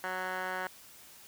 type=tone with band-pass filter; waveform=15% pulse; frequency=185 Hz; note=F#3; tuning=in tune; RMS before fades=-36 dBFS; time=0.04-0.67 s; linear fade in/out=0 ms; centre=1300 Hz; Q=5; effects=white hiss -54 dBFS RMS until 1.27 s